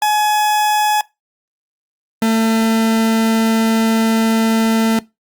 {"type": "tone pair in turn", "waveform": "40% pulse", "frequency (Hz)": [845, 223.8], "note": ["G#5", "A3"], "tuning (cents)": [30, 30], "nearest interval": "octave + major seventh", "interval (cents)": 2300, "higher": "first", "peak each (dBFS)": [-12, -11], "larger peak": "second", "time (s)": [[0.02, 1.01], [2.22, 4.99]], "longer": "second", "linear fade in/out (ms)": 2, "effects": ["noise-tail reverb RT60 0.2 s tail -20 dB re dry", "Opus 48 kbps"]}